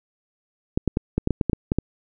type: clicks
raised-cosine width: 3 ms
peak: -7 dBFS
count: 11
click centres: 0.775 / 0.877 / 0.971 / 1.18 / 1.274 / 1.307 / 1.412 / 1.497 / 1.532 / 1.719 / 1.786 s
effects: none